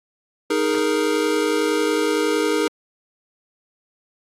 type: chord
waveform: square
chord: D# suspended fourth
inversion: none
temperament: equal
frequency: 311.1 / 415.3 / 466.2 Hz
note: D#4 / G#4 / A#4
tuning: 0 / 0 / 0 cents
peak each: -23 dBFS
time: 0.5-2.68 s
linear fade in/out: 5 ms
effects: low-pass 10000 Hz 12 dB/octave + AAC 48 kbps